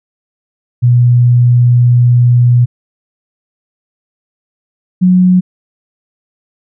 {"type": "tone pair in turn", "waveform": "sine", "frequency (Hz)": [121.9, 182.64], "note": ["B2", "F#3"], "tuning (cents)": [-22, -22], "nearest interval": "perfect fifth", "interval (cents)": 700, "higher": "second", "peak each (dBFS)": -4, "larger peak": "neither", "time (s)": [[0.82, 2.66], [5.01, 5.41]], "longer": "first", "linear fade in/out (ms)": 20, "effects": []}